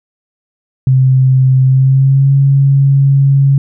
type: tone with pitch glide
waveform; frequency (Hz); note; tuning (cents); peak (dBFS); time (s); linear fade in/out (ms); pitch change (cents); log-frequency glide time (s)
sine; 130.81 to 137.95; C3 to C#3; 0 to -8; -5; 0.87-3.58; 2; +92; 1.64-2.33
effects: none